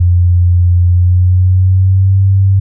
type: tone with pitch glide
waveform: sine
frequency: 88.3 to 96.85 Hz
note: F2 to G2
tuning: +20 to -20 cents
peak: -5 dBFS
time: 0-2.6 s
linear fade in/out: 10 ms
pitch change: +160 cents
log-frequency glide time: 0.88-2.21 s
effects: none